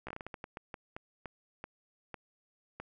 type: slowing click train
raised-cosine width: 0.5 ms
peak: -26 dBFS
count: 16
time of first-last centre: 0.07-2.8 s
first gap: 15 ms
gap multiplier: 1.31
effects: none